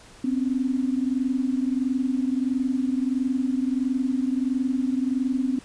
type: tone pair together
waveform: sine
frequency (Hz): 254.2 / 275.7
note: C4 / C#4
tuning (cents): -50 / -9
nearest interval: minor second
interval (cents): 141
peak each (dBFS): -23 / -26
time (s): 0.24-5.59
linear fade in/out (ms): 5
effects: pink hiss -49 dBFS RMS until 5.64 s + resampled to 22050 Hz